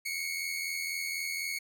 sawtooth tone pair together, 2169 / 2253 Hz, C#7 / C#7, -38 / +28 cents, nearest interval minor second, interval 66 cents, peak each -31 / -34 dBFS, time 0.05-1.59 s, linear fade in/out 10 ms, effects none

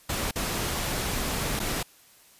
pink noise with dropouts, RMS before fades -29 dBFS, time 0.09-1.83 s, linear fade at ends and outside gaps 5 ms, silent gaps 0.311-0.357 / 1.594-1.599 s, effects white hiss -56 dBFS RMS until 2.39 s + resampled to 32000 Hz

